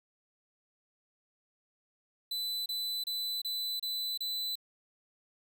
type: tone bursts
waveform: 45% pulse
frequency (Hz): 4000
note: B7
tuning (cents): +21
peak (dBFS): -33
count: 6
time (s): 2.31-4.555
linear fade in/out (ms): 5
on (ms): 350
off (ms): 29
effects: none